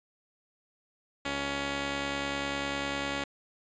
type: tone pair together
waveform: 5% pulse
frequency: 70 / 280 Hz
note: C#2 / C#4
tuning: +18 / +18 cents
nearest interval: 2 octaves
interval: 2400 cents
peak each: -27 / -21 dBFS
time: 1.25-3.24 s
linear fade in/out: 5 ms
effects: resampled to 16000 Hz